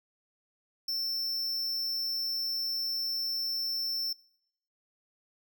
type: tone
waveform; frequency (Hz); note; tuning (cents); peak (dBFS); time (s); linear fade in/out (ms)
square; 5370; E8; +31; -30; 0.88-4.13; 5
effects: noise-tail reverb RT60 0.8 s tail -26 dB re dry